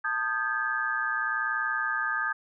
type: tone cluster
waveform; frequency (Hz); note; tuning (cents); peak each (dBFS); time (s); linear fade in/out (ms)
sine; 891 / 1233 / 1579 / 1700; A5 / D#6 / G6 / G#6; +22 / -16 / +12 / +40; -37 / -31 / -29 / -33; 0.04-2.33; 10
effects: none